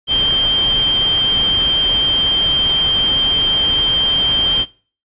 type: tone in noise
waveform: sine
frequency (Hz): 3154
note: G7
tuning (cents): +10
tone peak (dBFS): -11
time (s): 0.07-4.66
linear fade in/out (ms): 50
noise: pink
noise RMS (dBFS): -25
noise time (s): 0.07-4.66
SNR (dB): +11
effects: noise-tail reverb RT60 0.4 s tail -20 dB re dry + resampled to 8000 Hz